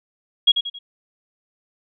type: tone with echo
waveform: sine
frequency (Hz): 3300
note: G#7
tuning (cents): -12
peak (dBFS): -9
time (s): 0.47-0.52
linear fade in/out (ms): 10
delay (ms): 90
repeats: 3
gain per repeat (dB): -8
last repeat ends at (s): 0.79
effects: none